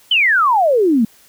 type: exponential sweep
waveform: sine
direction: down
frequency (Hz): 3136 to 210.6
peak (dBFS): -10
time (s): 0.11-1.05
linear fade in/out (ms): 5
effects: white hiss -49 dBFS RMS until 1.28 s